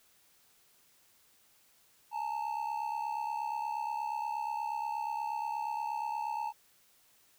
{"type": "ring-modulated tone", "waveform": "triangle", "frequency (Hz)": 883, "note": "A5", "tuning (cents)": 6, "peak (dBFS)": -28, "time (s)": [2.11, 6.53], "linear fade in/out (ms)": 50, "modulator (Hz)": 34.2, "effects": ["white hiss -66 dBFS RMS until 7.38 s"]}